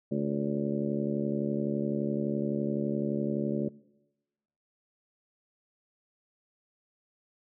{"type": "harmonic tone with a mistuned harmonic", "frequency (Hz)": 71.8, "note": "D2", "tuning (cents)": -39, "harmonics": [2, 3, 4, 5, 6, 7, 8], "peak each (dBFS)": [-35, -30, -36, -34, -39, -45, -38], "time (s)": [0.11, 3.69], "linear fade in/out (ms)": 10, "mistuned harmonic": 7, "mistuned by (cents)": 50, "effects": ["noise-tail reverb RT60 1.0 s tail -22 dB re dry"]}